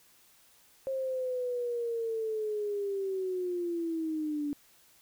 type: linear sweep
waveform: sine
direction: down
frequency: 536 to 287.2 Hz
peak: -30 dBFS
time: 0.87-4.53 s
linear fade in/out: 0 ms
effects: white hiss -62 dBFS RMS until 5.01 s